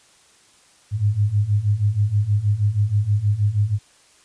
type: beating tone pair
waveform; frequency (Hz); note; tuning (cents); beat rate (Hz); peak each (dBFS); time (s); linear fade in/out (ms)
sine; 100 / 106.3; G2 / G#2; +35 / +41; 6.3; -21 / -18; 0.91-3.79; 50
effects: white hiss -54 dBFS RMS until 4.24 s + resampled to 22050 Hz